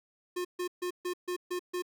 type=tone bursts; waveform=square; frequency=358.1 Hz; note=F4; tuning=43 cents sharp; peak=-32 dBFS; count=7; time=0.36-1.823 s; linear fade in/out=10 ms; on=89 ms; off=140 ms; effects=none